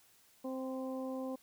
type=harmonic tone with a mistuned harmonic; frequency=261.6 Hz; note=C4; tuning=in tune; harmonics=1 / 2 / 3 / 4; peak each=-39 / -41 / -50 / -51 dBFS; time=0.44-1.36 s; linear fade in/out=10 ms; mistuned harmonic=4; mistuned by=-16 cents; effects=white hiss -66 dBFS RMS until 1.42 s